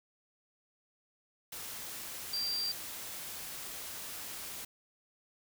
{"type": "tone in noise", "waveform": "sine", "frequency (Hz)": 4717, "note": "D8", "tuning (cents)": 7, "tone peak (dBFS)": -32, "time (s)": [2.33, 2.72], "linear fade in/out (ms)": 5, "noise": "white", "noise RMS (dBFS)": -43, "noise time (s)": [1.52, 4.65], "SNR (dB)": 8, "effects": []}